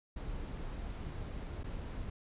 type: noise with dropouts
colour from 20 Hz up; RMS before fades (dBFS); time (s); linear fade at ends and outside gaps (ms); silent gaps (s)
brown; -41; 0.16-2.1; 5; 1.633-1.641
effects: resampled to 8000 Hz